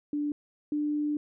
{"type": "tone pair in turn", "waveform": "sine", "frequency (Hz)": [293.7, 296.9], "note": ["D4", "D4"], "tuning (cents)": [0, 19], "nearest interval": "unison", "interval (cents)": 19, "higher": "second", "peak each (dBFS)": [-27, -26], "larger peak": "second", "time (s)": [[0.13, 0.32], [0.72, 1.17]], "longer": "second", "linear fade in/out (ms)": 2, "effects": []}